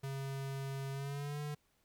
square tone with pitch glide, 136.3 to 147.78 Hz, C#3 to D3, -29 to +11 cents, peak -39 dBFS, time 0.03-1.55 s, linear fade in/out 10 ms, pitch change +140 cents, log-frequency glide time 0.92-1.41 s, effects pink hiss -75 dBFS RMS until 1.84 s

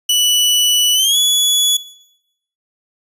sawtooth tone with pitch glide, 2960 to 3400 Hz, F#7 to G#7, 0 to +40 cents, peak -8 dBFS, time 0.09-1.77 s, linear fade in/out 5 ms, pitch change +240 cents, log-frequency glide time 0.94-1.17 s, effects noise-tail reverb RT60 0.8 s tail -18 dB re dry + resampled to 32000 Hz

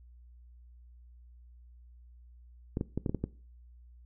clicks, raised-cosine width 3 ms, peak -18 dBFS, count 7, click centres 2.771 / 2.811 / 2.976 / 3.062 / 3.095 / 3.147 / 3.24 s, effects noise-tail reverb RT60 0.4 s tail -20 dB re dry + added 60 Hz sine -52 dBFS peak until 4.05 s

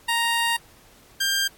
15% pulse tone pair in turn, 932.3 / 1592 Hz, A#5 / G6, 0 / +26 cents, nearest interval major sixth, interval 926 cents, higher second, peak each -14 dBFS, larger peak neither, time 0.08-0.57 / 1.2-1.48 s, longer first, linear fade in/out 10 ms, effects pink hiss -53 dBFS RMS until 1.57 s + AAC 64 kbps

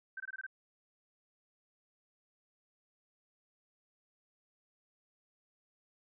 sine tone bursts, 1549 Hz, G6, 21 cents flat, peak -39 dBFS, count 6, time 0.17-0.466 s, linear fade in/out 5 ms, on 31 ms, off 22 ms, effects none

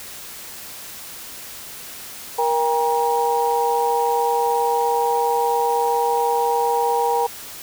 sine tone cluster, 471.1 / 800 / 948 Hz, A#4 / G5 / A#5, +18 / +35 / +29 cents, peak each -21 dBFS, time 2.38-7.27 s, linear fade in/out 10 ms, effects white hiss -36 dBFS RMS until 7.62 s

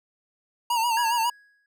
square tone with vibrato, 930 Hz, A#5, 4 cents flat, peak -22 dBFS, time 0.7-1.3 s, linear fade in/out 5 ms, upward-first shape sine, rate 7.3 Hz, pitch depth 74 cents each way
triangle tone with exponential decay, 1661.2 Hz, G#6, in tune, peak -26 dBFS, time 0.97-1.66 s, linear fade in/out 2 ms, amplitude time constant 150 ms
effects none

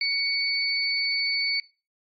sine tone pair together, 2236 / 4493 Hz, C#7 / C#8, +14 / +23 cents, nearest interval octave, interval 1209 cents, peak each -26 / -25 dBFS, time 0.01-1.6 s, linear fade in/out 2 ms, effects noise-tail reverb RT60 0.3 s tail -19 dB re dry + AAC 64 kbps

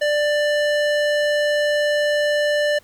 square tone with band-pass filter, 591 Hz, D5, 11 cents sharp, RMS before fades -19 dBFS, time 0.01-2.79 s, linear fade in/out 10 ms, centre 1500 Hz, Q 0.56, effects pink hiss -53 dBFS RMS until 2.83 s

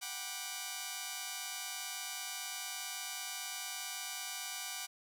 5% pulse chord, G major seventh, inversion third, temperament just, 735 / 784 / 980 / 1176 Hz, F#5 / G5 / B5 / D6, -12 / 0 / -14 / +2 cents, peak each -34 / -35 / -38 / -35 dBFS, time 0.01-4.87 s, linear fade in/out 20 ms, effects none

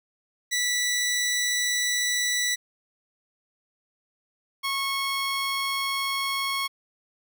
15% pulse tone pair in turn, 1966 / 1095.8 Hz, B6 / C#6, -8 / -20 cents, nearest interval minor seventh, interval 1012 cents, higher first, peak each -17 / -19 dBFS, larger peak first, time 0.51-2.56 / 4.63-6.68 s, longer neither, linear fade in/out 20 ms, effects none

